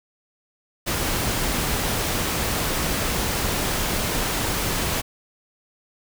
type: noise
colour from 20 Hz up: pink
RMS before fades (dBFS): -24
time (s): 0.86-5.02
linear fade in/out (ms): 20
effects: none